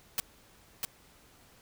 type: noise with echo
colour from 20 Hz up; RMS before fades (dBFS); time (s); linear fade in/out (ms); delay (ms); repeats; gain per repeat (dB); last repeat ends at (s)
white; -30; 0.18-0.2; 0; 650; 1; -3; 0.85
effects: pink hiss -60 dBFS RMS until 1.61 s